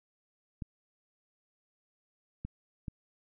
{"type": "clicks", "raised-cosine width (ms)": 5, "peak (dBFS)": -25, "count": 3, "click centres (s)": [0.622, 2.45, 2.882], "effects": []}